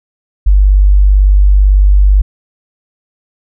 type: tone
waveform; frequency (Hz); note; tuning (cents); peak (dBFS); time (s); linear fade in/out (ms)
sine; 49; G1; 0; -3; 0.46-2.22; 10
effects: none